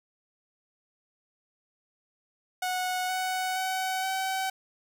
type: tone with pitch steps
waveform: sawtooth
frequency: 735 / 744 / 753 / 762.2 Hz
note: F#5 / F#5 / F#5 / G5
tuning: -12 / +9 / +30 / -49 cents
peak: -24 dBFS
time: 2.62-4.5 s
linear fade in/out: 5 ms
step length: 470 ms
effects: none